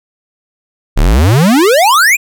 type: exponential sweep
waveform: square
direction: up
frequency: 31 to 2563 Hz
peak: -6 dBFS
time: 0.96-2.17 s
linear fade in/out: 20 ms
effects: none